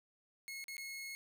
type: tone with dropouts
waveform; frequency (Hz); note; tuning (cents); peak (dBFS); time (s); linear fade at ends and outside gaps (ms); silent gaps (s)
sawtooth; 2173; C#7; -35; -40; 0.48-1.15; 0; 0.641-0.682 / 0.768-0.78
effects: none